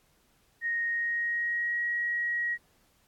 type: tone with pitch glide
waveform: sine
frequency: 1864.7 to 1900.6 Hz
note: A#6 to A#6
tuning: 0 to +33 cents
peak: -27 dBFS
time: 0.61-2.58 s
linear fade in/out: 50 ms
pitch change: +33 cents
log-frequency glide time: 0.88-1.81 s
effects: pink hiss -67 dBFS RMS until 3.07 s + AAC 64 kbps